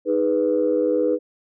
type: chord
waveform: sine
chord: G# minor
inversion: second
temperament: equal with one note detuned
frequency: 311.1 / 413.6 / 493.9 Hz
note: D#4 / G#4 / B4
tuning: 0 / -7 / 0 cents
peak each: -22 / -23 / -19 dBFS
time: 0.05-1.19 s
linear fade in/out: 50 ms
effects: tanh soft clip ceiling -9 dBFS